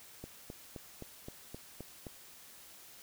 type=click train; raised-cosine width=2 ms; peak=-30 dBFS; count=8; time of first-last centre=0.24-2.068 s; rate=3.83 Hz; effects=white hiss -55 dBFS RMS until 3.02 s